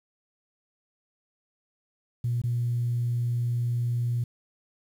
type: tone with dropouts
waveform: sine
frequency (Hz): 120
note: B2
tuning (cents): -49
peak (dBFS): -23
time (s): 2.24-4.24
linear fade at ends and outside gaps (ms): 5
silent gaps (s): 2.417-2.437
effects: tanh soft clip ceiling -19 dBFS + 9-bit